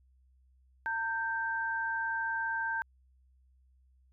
sine tone pair together, 907.6 / 1568 Hz, A#5 / G6, -47 / 0 cents, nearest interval major sixth, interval 947 cents, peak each -35 / -32 dBFS, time 0.86-2.82 s, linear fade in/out 0 ms, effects added 64 Hz sine -62 dBFS peak until 4.12 s

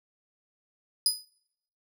25% pulse tone with exponential decay, 4978 Hz, D#8, in tune, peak -13 dBFS, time 1.06-1.25 s, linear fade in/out 1 ms, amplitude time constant 41 ms, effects noise-tail reverb RT60 0.8 s tail -26 dB re dry

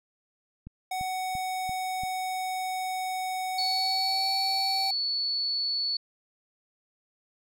click train, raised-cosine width 5 ms, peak -29 dBFS, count 5, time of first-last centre 0.67-2.035 s, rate 2.93 Hz
square tone with pitch glide, 746 to 773.6 Hz, F#5 to G5, +14 to -23 cents, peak -30 dBFS, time 0.91-4.91 s, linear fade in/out 5 ms, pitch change +63 cents, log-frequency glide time 3.49-4.31 s
sine tone, 4435 Hz, C#8, in tune, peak -26 dBFS, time 3.58-5.97 s, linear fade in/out 5 ms
effects none

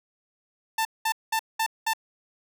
sawtooth tone bursts, 890 Hz, A5, 20 cents sharp, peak -19 dBFS, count 5, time 0.78-1.935 s, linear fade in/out 5 ms, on 71 ms, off 200 ms, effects none

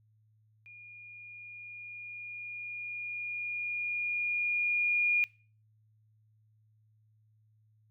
sine tone with level ramp, 2428 Hz, D#7, 43 cents flat, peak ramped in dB -49 to -24 dBFS, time 0.66-5.24 s, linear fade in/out 0 ms, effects noise-tail reverb RT60 0.4 s tail -22 dB re dry + added 108 Hz sine -64 dBFS peak until 7.9 s

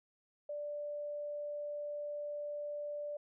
sine tone, 587.3 Hz, D5, in tune, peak -38 dBFS, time 0.49-3.17 s, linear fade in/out 5 ms, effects none

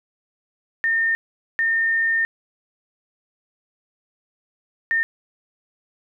sine tone bursts at uneven times, 1819 Hz, A#6, 43 cents flat, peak -17 dBFS, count 3, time 0.84-1.15 / 1.59-2.25 / 4.91-5.03 s, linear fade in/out 0 ms, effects none

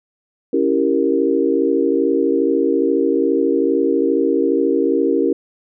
sine chord, C# diminished seventh, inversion none, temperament equal, 277.2 / 329.6 / 392 / 466.2 Hz, C#4 / E4 / G4 / Bb4, 0 / 0 / 0 / 0 cents, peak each -19 dBFS, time 0.53-5.33 s, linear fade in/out 5 ms, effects none

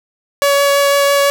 sawtooth tone with vibrato, 564 Hz, C#5, 30 cents sharp, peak -6 dBFS, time 0.42-1.3 s, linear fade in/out 0 ms, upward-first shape triangle, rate 6 Hz, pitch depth 9 cents each way, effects none

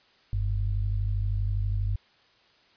sine tone pair together, 46.84 / 99.3 Hz, F#1 / G2, +22 / +23 cents, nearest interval octave + minor second, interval 1301 cents, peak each -27 dBFS, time 0.33-1.96 s, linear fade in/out 0 ms, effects white hiss -61 dBFS RMS until 2.76 s + resampled to 11025 Hz

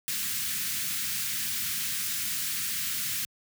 white band-stop noise, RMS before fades -31 dBFS, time 0.08-3.25 s, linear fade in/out 0 ms, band 230 to 1500 Hz, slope 24 dB/octave, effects high-pass 80 Hz 12 dB/octave

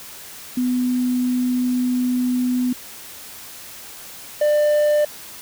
sine / triangle tone pair in turn, 249.7 / 595.8 Hz, B3 / D5, +19 / +25 cents, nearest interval octave + minor third, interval 1506 cents, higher second, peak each -17 / -12 dBFS, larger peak second, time 0.57-2.73 / 4.41-5.05 s, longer first, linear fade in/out 5 ms, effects white hiss -38 dBFS RMS until 5.41 s

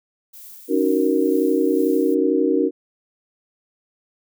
violet noise with tremolo, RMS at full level -40 dBFS, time 0.33-2.15 s, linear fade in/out 10 ms, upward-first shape sine, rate 2.1 Hz, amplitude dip 35%
sine chord, D# minor seventh, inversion third, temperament just, 280 / 311.1 / 373.4 / 466.7 Hz, C#4 / D#4 / F#4 / A#4, +18 / 0 / +16 / +2 cents, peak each -21 dBFS, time 0.68-2.71 s, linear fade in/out 50 ms
effects none

